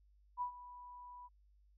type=tone with ADSR envelope; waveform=sine; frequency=984 Hz; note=B5; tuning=7 cents flat; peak=-34 dBFS; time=0.37-1.29 s; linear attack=44 ms; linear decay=97 ms; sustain=-16 dB; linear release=34 ms; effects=added 50 Hz sine -65 dBFS peak until 1.77 s